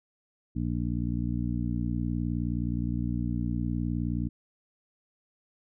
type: harmonic tone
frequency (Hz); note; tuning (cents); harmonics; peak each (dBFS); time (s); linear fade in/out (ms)
59.4; A#1; +33; 1 / 2 / 3 / 4 / 5; -33 / -32 / -34 / -33 / -36; 0.55-4.29; 20
effects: none